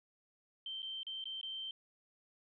sine tone with dropouts, 3123 Hz, G7, 7 cents flat, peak -40 dBFS, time 0.66-1.71 s, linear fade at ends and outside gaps 2 ms, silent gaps 0.821-0.828 / 1.032-1.067 / 1.241-1.255 / 1.413-1.43 s, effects none

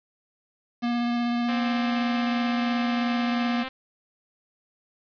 square tone with vibrato, 238.7 Hz, A#3, 41 cents sharp, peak -24 dBFS, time 0.82-3.64 s, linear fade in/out 20 ms, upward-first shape sine, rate 16 Hz, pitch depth 10 cents each way
5% pulse tone, 261.6 Hz, C4, in tune, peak -20 dBFS, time 1.48-3.69 s, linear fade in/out 10 ms
effects resampled to 11025 Hz + 8-bit

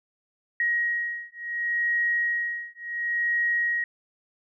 sine beating tone pair, 1891 / 1891.7 Hz, A#6 / A#6, +24 / +25 cents, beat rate 0.7 Hz, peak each -27 dBFS, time 0.6-3.84 s, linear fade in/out 2 ms, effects none

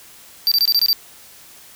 square tone bursts, 4675 Hz, D8, 9 cents flat, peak -13 dBFS, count 7, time 0.47-0.93 s, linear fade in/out 0 ms, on 46 ms, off 23 ms, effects white hiss -44 dBFS RMS until 1.75 s

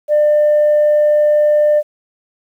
sine tone, 598 Hz, D5, 31 cents sharp, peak -7 dBFS, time 0.08-1.83 s, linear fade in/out 50 ms, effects tanh soft clip ceiling -6 dBFS + 8-bit

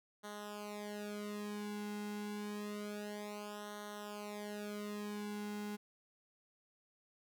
sawtooth tone with flanger, 207.7 Hz, G#3, in tune, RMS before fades -44 dBFS, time 0.23-5.77 s, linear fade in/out 20 ms, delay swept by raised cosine 0.4 to 1.7 ms, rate 0.28 Hz, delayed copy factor -0.9, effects none

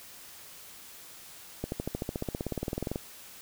accelerating click train, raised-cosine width 2 ms, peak -18 dBFS, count 23, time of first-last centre 1.64-2.959 s, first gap 81 ms, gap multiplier 0.97, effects white hiss -49 dBFS RMS until 3.41 s

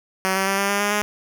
5% pulse tone with pitch steps, 189.5 / 192.48 / 195.5 / 198.58 / 201.7 / 204.9 / 208.1 Hz, F#3 / G3 / G3 / G3 / G3 / G#3 / G#3, +42 / -31 / -4 / +23 / +50 / -23 / +4 cents, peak -8 dBFS, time 0.25-1.02 s, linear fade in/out 0 ms, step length 110 ms, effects none

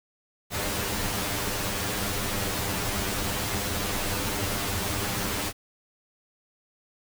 pink noise with comb filter, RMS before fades -29 dBFS, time 0.5-5.53 s, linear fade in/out 50 ms, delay 10 ms, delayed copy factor +0.9, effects none

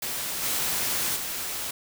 white noise with level steps, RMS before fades -31 / -27 / -32 dBFS, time 0.02-1.71 s, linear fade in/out 5 ms, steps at 0.42 / 1.15 s, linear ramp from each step 20 ms, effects none

